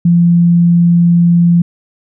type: tone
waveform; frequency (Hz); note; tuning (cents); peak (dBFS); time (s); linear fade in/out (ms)
sine; 171.9; F3; -27; -5; 0.05-1.62; 5
effects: none